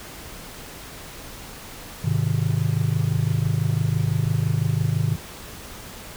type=chord; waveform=sine; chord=Ab major; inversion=none; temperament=just; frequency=103.83 / 129.78 / 155.74 Hz; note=Ab2 / C3 / Eb3; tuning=0 / -14 / +2 cents; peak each=-22 / -21 / -22 dBFS; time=2.04-5.16 s; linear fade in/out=10 ms; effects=tanh soft clip ceiling -14 dBFS + pink hiss -39 dBFS RMS until 6.16 s

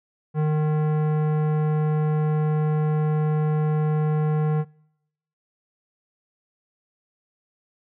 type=tone with tanh clipping; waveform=sine; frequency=153.1 Hz; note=D#3; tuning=28 cents flat; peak=-21 dBFS; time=0.34-4.65 s; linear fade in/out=50 ms; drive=16 dB; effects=noise-tail reverb RT60 0.8 s tail -25 dB re dry

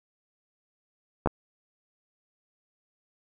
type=clicks; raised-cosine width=1 ms; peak=-10 dBFS; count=2; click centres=1.26 / 1.273 s; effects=none

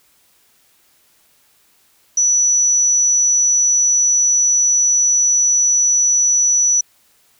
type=tone; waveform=sine; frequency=5920 Hz; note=F#8; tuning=in tune; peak=-11 dBFS; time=2.17-6.81 s; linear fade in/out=5 ms; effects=white hiss -56 dBFS RMS until 7.39 s

